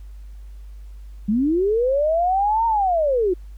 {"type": "linear two-way sweep", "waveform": "sine", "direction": "up then down", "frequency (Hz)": [196, 930, 344.2], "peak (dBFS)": -16, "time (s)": [1.28, 3.34], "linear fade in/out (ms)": 10, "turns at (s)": 2.66, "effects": ["added 50 Hz sine -35 dBFS peak until 3.57 s", "pink hiss -61 dBFS RMS until 3.57 s"]}